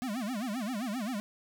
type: tone with vibrato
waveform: square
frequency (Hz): 230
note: A#3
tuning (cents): -23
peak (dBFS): -33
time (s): 0.02-1.2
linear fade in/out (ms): 0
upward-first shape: sine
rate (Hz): 7.6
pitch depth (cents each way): 250
effects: 11-bit